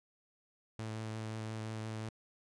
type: tone with vibrato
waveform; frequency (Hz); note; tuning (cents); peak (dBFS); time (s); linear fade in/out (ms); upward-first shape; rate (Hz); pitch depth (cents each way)
sawtooth; 110; A2; 0; -35; 0.79-2.09; 0; triangle; 5.7; 15
effects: resampled to 22050 Hz